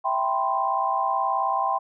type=chord; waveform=sine; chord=C major seventh; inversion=first; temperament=equal; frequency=659.3 / 784 / 987.8 / 1046.5 Hz; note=E5 / G5 / B5 / C6; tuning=0 / 0 / 0 / 0 cents; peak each=-31 / -25 / -29 / -25 dBFS; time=0.04-1.79 s; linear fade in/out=20 ms; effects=none